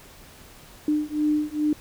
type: beating tone pair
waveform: sine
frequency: 300 / 302.4 Hz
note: D4 / D#4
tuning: +37 / -49 cents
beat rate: 2.4 Hz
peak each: -24 dBFS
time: 0.88-1.73 s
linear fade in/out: 2 ms
effects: pink hiss -48 dBFS RMS until 1.8 s